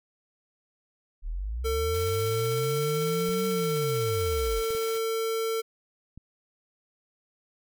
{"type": "linear two-way sweep", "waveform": "sine", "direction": "up then down", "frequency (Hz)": [34.65, 190, 39.03], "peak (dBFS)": -29, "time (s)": [1.22, 4.63], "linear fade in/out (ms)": 50, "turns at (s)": 3.47}
{"type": "tone", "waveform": "square", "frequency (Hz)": 450, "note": "A4", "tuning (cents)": 39, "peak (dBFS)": -27, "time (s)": [1.64, 5.62], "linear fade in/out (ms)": 20}
{"type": "noise with tremolo", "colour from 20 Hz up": "white", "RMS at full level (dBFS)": -41, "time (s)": [1.94, 4.98], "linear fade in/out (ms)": 2, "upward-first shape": "triangle", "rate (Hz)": 16, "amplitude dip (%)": 45}
{"type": "clicks", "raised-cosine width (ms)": 5, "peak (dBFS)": -32, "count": 4, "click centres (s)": [3.291, 4.706, 4.75, 6.176]}
{"effects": []}